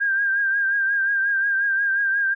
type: tone with vibrato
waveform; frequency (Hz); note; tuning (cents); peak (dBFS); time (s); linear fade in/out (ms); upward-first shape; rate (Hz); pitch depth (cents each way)
sine; 1600; G6; +35; -18; 0-2.35; 20; triangle; 5.6; 53
effects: none